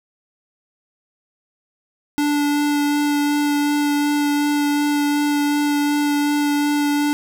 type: tone with vibrato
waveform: square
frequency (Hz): 291.6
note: D4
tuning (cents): -12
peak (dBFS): -17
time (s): 2.18-7.13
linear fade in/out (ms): 0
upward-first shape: sine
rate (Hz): 2.7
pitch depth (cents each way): 9
effects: none